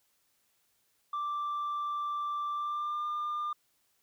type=tone with pitch glide; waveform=sine; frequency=1174.7 to 1201.5 Hz; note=D6 to D6; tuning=0 to +39 cents; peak=-29 dBFS; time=1.13-3.53 s; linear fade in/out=5 ms; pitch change=+39 cents; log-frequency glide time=2.53-3.03 s; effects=tanh soft clip ceiling -30 dBFS + white hiss -73 dBFS RMS until 4.02 s